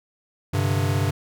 square chord, G suspended fourth, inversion none, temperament equal, 98 / 130.81 / 146.83 Hz, G2 / C3 / D3, 0 / 0 / 0 cents, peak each -23 / -26 / -28 dBFS, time 0.53-1.11 s, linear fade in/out 10 ms, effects none

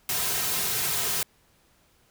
white noise with comb filter, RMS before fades -27 dBFS, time 0.09-1.23 s, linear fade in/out 2 ms, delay 3.5 ms, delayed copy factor -0.6, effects pink hiss -63 dBFS RMS until 2.1 s

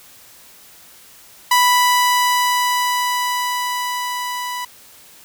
sawtooth tone with level ramp, 987.8 Hz, B5, in tune, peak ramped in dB -7 to -20 dBFS, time 1.51-4.65 s, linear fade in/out 5 ms, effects white hiss -45 dBFS RMS until 5.24 s

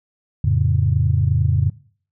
sine chord, F augmented, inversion none, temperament equal, 87.31 / 110 / 138.59 Hz, F2 / A2 / C#3, 0 / 0 / 0 cents, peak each -18 dBFS, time 0.44-1.7 s, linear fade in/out 5 ms, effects noise-tail reverb RT60 0.5 s tail -20 dB re dry + tanh soft clip ceiling -4 dBFS

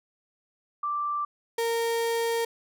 sine / 35% pulse tone pair in turn, 1174.7 / 462 Hz, D6 / A#4, 0 / -16 cents, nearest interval octave + major third, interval 1616 cents, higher first, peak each -26 / -23 dBFS, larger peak second, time 0.83-1.25 / 1.58-2.45 s, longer second, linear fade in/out 5 ms, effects none

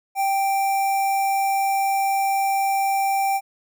square tone with notch filter, 784 Hz, G5, in tune, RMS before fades -21 dBFS, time 0.15-3.41 s, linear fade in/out 50 ms, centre 4100 Hz, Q 0.95, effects none

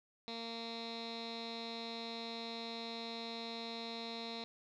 15% pulse tone with low-pass filter, 230 Hz, A#3, 23 cents flat, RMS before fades -44 dBFS, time 0.28-4.44 s, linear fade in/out 0 ms, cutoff 4100 Hz, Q 7.6, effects none

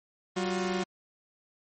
sawtooth tone pair together, 189.8 / 358.3 Hz, F#3 / F4, +44 / +44 cents, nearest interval major seventh, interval 1100 cents, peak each -27 dBFS, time 0.36-0.84 s, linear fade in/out 10 ms, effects MP3 32 kbps

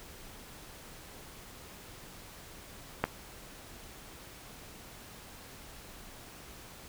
clicks, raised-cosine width 0.5 ms, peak -11 / -29 dBFS, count 2, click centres 3.04 / 3.053 s, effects pink hiss -50 dBFS RMS until 6.88 s

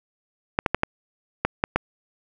clicks, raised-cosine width 0.5 ms, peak -4 dBFS, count 7, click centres 0.589 / 0.662 / 0.746 / 0.834 / 1.45 / 1.639 / 1.76 s, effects none

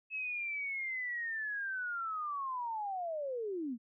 sine linear sweep, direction down, 2597 to 218 Hz, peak -35 dBFS, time 0.1-3.78 s, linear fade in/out 50 ms, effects none

